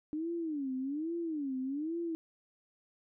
sine tone with vibrato, 297 Hz, D4, 20 cents sharp, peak -33 dBFS, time 0.13-2.15 s, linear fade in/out 0 ms, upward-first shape sine, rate 1.2 Hz, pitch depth 240 cents each way, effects none

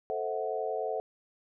sine chord, F# half-diminished seventh, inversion first, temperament equal with one note detuned, 440 / 523.3 / 649.4 / 740 Hz, A4 / C5 / E5 / F#5, 0 / 0 / -26 / 0 cents, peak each -34 / -37 / -36 / -36 dBFS, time 0.1-1 s, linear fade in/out 0 ms, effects none

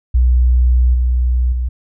sine tone with level steps, 61.74 Hz, B1, in tune, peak -8 / -11 / -15 dBFS, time 0.14-1.69 s, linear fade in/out 10 ms, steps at 0.94 / 1.52 s, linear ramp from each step 5 ms, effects none

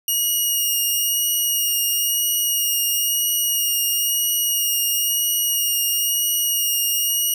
5% pulse tone with vibrato, 2872 Hz, F7, 48 cents sharp, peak -10 dBFS, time 0.08-7.34 s, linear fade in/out 2 ms, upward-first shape sine, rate 1 Hz, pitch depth 19 cents each way, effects none

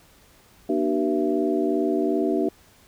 sine tone cluster, 239.6 / 299.6 / 382.2 / 479.7 / 668 Hz, A#3 / D4 / G4 / A#4 / E5, +48 / +35 / -44 / +50 / +23 cents, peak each -28 / -24 / -24 / -32 / -29 dBFS, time 0.69-2.49 s, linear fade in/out 5 ms, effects pink hiss -55 dBFS RMS until 2.87 s

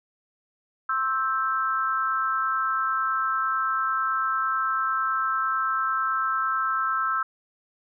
sine tone with amplitude modulation, 1318.5 Hz, E6, in tune, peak -18 dBFS, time 0.89-7.23 s, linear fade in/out 5 ms, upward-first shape sine, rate 251 Hz, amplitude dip 95%, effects none

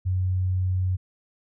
sine tone, 92.4 Hz, F#2, 2 cents flat, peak -21 dBFS, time 0.05-0.97 s, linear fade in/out 20 ms, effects none

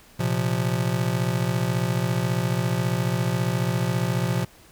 square chord, Bb suspended second, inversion none, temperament just, 116.54 / 131.11 / 174.81 Hz, Bb2 / C3 / F3, 0 / +4 / +2 cents, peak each -27 dBFS, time 0.19-4.45 s, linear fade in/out 10 ms, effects pink hiss -52 dBFS RMS until 4.71 s

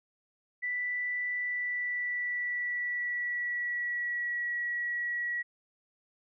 sine tone with pitch glide, 1975.5 to 1923.7 Hz, B6 to B6, 0 to -46 cents, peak -30 dBFS, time 0.62-5.43 s, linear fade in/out 20 ms, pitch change -46 cents, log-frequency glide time 1.34-4.53 s, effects none

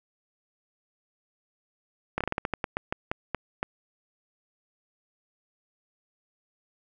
slowing click train, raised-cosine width 0.5 ms, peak -12 dBFS, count 14, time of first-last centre 2.18-3.629 s, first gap 26 ms, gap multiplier 1.22, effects none

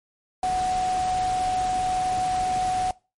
sine tone in noise, 740 Hz, F#5, in tune, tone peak -21 dBFS, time 0.43-2.91 s, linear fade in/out 2 ms, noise pink, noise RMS -35 dBFS, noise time 0.43-2.91 s, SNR +11 dB, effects noise-tail reverb RT60 0.3 s tail -22 dB re dry + MP3 48 kbps

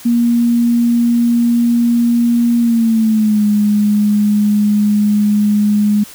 sine tone with pitch glide, 236.4 to 208.2 Hz, A#3 to G#3, +24 to +5 cents, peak -9 dBFS, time 0.05-6.04 s, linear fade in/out 10 ms, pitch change -219 cents, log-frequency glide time 2.59-3.45 s, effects white hiss -36 dBFS RMS until 6.14 s

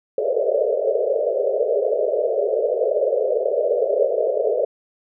white band-pass noise, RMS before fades -20 dBFS, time 0.18-4.65 s, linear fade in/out 2 ms, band 410 to 630 Hz, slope 96 dB/octave, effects none

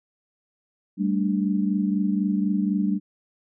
sine chord, G suspended second, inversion none, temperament equal, 196 / 220 / 293.7 Hz, G3 / A3 / D4, 0 / 0 / 0 cents, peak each -22 / -27 / -27 dBFS, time 0.97-3 s, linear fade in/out 50 ms, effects none

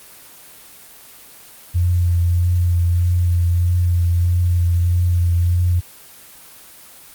sine tone with vibrato, 87.31 Hz, F2, in tune, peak -13 dBFS, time 1.74-5.81 s, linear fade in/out 20 ms, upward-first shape triangle, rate 1.6 Hz, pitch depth 26 cents each way, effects white hiss -42 dBFS RMS until 7.14 s + Opus 24 kbps

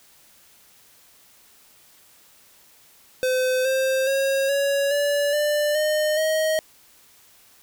square tone with pitch steps, 512 / 527.3 / 543.1 / 559.3 / 576 / 593.3 / 611 / 629.3 Hz, C5 / C5 / C#5 / C#5 / D5 / D5 / D#5 / D#5, -38 / +13 / -36 / +15 / -34 / +18 / -32 / +19 cents, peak -20 dBFS, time 3.23-6.59 s, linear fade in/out 0 ms, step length 420 ms, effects white hiss -54 dBFS RMS until 7.62 s

